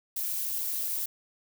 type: noise with amplitude modulation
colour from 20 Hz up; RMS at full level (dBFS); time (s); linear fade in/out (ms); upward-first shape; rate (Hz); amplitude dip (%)
violet; -28; 0.16-1.06; 5; sine; 247; 80
effects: none